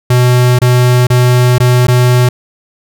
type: tone with dropouts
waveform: square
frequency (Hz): 124.2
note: B2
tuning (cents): +10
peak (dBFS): -6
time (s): 0.1-2.29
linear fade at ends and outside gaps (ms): 5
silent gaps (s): 0.589-0.616 / 1.07-1.101 / 1.583-1.601 / 1.87-1.882
effects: none